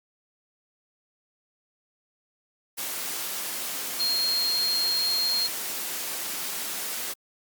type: tone in noise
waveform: sine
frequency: 4231 Hz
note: C8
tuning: 19 cents sharp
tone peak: -23 dBFS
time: 3.99-5.48 s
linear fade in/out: 20 ms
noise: white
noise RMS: -32 dBFS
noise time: 2.77-7.14 s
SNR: +6 dB
effects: high-pass 200 Hz 12 dB/octave + Opus 48 kbps